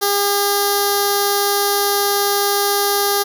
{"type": "tone with notch filter", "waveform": "5% pulse", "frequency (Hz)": 404.1, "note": "G#4", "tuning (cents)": -47, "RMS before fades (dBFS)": -17, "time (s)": [0.01, 3.24], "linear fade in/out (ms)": 20, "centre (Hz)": 2500, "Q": 0.51, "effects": []}